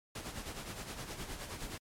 pink noise with tremolo, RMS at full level -41 dBFS, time 0.15-1.78 s, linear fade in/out 5 ms, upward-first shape sine, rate 9.6 Hz, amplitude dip 55%, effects low-pass 12000 Hz 12 dB/octave + MP3 96 kbps

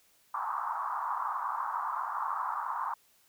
white band-pass noise, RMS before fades -34 dBFS, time 0.34-2.94 s, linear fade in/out 5 ms, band 880 to 1200 Hz, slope 48 dB/octave, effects white hiss -66 dBFS RMS until 3.28 s

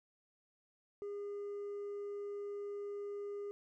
triangle tone with hard clipping, 407 Hz, G#4, 35 cents flat, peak -39 dBFS, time 1.02-3.51 s, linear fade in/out 0 ms, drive 1 dB, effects none

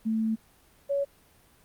sine tone pair in turn, 221.4 / 561 Hz, A3 / C#5, +11 / +21 cents, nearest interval octave + major third, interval 1610 cents, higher second, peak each -24 dBFS, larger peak neither, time 0.05-0.36 / 0.89-1.05 s, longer first, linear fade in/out 20 ms, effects pink hiss -60 dBFS RMS until 1.64 s + Opus 32 kbps

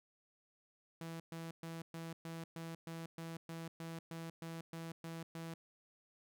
sawtooth tone bursts, 164.81 Hz, E3, in tune, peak -40 dBFS, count 15, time 1.01-5.54 s, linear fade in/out 2 ms, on 190 ms, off 120 ms, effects none

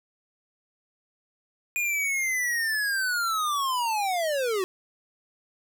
square linear sweep, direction down, 2455 to 360.4 Hz, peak -25 dBFS, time 1.76-4.64 s, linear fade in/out 0 ms, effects 11-bit

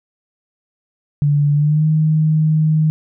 sine tone with pitch glide, 145.4 to 155.84 Hz, D3 to D#3, -17 to +3 cents, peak -11 dBFS, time 1.22-2.9 s, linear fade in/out 0 ms, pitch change +120 cents, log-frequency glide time 1.53-1.86 s, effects none

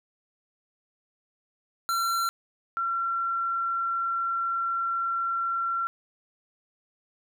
square / sine tone pair in turn, 1362 / 1362 Hz, F6 / F6, -44 / -44 cents, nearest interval unison, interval 0 cents, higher neither, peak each -25 dBFS, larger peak neither, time 1.89-2.29 / 2.77-5.87 s, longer second, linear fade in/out 0 ms, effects none

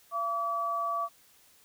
sine tone pair together, 680.1 / 1148 Hz, F5 / D6, -46 / -40 cents, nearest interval major sixth, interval 906 cents, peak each -35 / -29 dBFS, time 0.11-1.09 s, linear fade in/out 50 ms, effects white hiss -61 dBFS RMS until 1.64 s

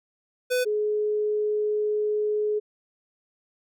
square / sine tone pair in turn, 500 / 422.3 Hz, B4 / G#4, +21 / +29 cents, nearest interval minor third, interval 292 cents, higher first, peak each -22 dBFS, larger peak neither, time 0.5-0.65 / 0.65-2.6 s, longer second, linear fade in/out 20 ms, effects none

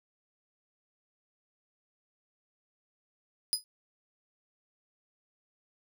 25% pulse tone with exponential decay, 4978 Hz, D#8, in tune, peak -17 dBFS, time 3.53-3.64 s, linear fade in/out 0 ms, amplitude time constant 22 ms, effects none

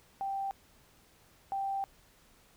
sine tone pair in turn, 784 / 784 Hz, G5 / G5, 0 / 0 cents, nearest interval unison, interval 0 cents, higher neither, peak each -32 / -31 dBFS, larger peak second, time 0.21-0.51 / 1.52-1.84 s, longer second, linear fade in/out 0 ms, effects pink hiss -63 dBFS RMS until 2.56 s

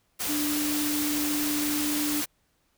sine tone in noise, 296.3 Hz, D4, 15 cents sharp, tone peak -27 dBFS, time 0.28-2.22 s, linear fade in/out 20 ms, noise white, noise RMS -30 dBFS, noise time 0.19-2.26 s, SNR 0 dB, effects pink hiss -70 dBFS RMS until 2.77 s

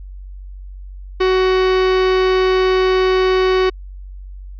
45% pulse tone, 373.6 Hz, F#4, 17 cents sharp, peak -12 dBFS, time 1.2-3.7 s, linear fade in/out 10 ms, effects added 47 Hz sine -30 dBFS peak until 4.59 s + resampled to 11025 Hz

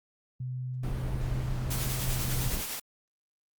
sine tone, 127 Hz, B2, 49 cents sharp, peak -32 dBFS, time 0.4-2.49 s, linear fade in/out 5 ms
brown noise, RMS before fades -33 dBFS, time 0.83-2.62 s, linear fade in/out 5 ms
white noise with tremolo, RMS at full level -34 dBFS, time 1.7-2.8 s, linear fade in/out 10 ms, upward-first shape sine, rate 10 Hz, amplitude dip 35%
effects Opus 48 kbps

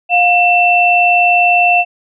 sine tone pair together, 709.8 / 2680 Hz, F5 / E7, +28 / +28 cents, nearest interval octave + major seventh, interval 2300 cents, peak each -10 dBFS, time 0.09-1.85 s, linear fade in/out 50 ms, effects none

